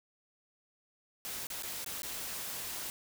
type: noise with dropouts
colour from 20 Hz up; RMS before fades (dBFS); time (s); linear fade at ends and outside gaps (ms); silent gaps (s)
white; -40; 1.25-2.9; 0; 1.469-1.502 / 1.624-1.633 / 1.845-1.862 / 2.02-2.032
effects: none